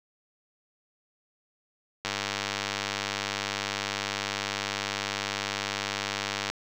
click train, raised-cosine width 0.2 ms, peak -11 dBFS, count 446, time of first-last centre 2.05-6.5 s, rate 100 Hz, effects none

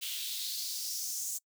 white noise with high-pass filter sweep, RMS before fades -37 dBFS, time 0.01-1.39 s, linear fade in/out 20 ms, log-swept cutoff 3000 to 7100 Hz, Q 3.3, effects noise-tail reverb RT60 0.1 s tail -26 dB re dry

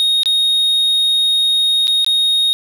triangle tone with dropouts, 3729 Hz, A#7, in tune, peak -10 dBFS, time 0-2.53 s, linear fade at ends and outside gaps 0 ms, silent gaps 0.233-0.258 / 1.871-1.879 / 2.046-2.064 s, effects none

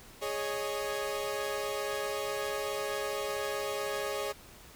sawtooth chord, Ab suspended fourth, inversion none, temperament equal with one note detuned, 415.3 / 554.4 / 619 Hz, Ab4 / Db5 / Eb5, 0 / 0 / -9 cents, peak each -32 / -32 / -36 dBFS, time 0.21-4.33 s, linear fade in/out 20 ms, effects pink hiss -53 dBFS RMS until 4.75 s

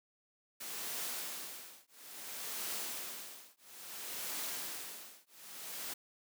white noise with tremolo, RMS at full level -39 dBFS, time 0.6-5.94 s, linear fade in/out 10 ms, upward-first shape triangle, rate 0.59 Hz, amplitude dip 100%, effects high-pass 200 Hz 12 dB/octave

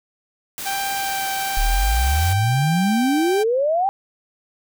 white noise, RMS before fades -30 dBFS, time 0.58-2.33 s, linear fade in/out 0 ms
sawtooth tone with vibrato, 784 Hz, G5, in tune, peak -19 dBFS, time 0.65-3.44 s, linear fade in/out 20 ms, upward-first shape sine, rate 1.1 Hz, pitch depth 10 cents each way
sine exponential sweep, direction up, 34.06 to 808 Hz, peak -16 dBFS, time 1.57-3.89 s, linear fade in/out 0 ms
effects none

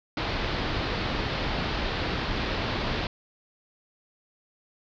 pink low-pass noise, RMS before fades -29 dBFS, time 0.17-3.07 s, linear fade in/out 2 ms, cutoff 4700 Hz, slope 48 dB/octave, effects none

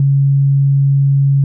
sine tone, 138.59 Hz, C#3, in tune, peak -8 dBFS, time 0-1.44 s, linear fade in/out 2 ms, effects none

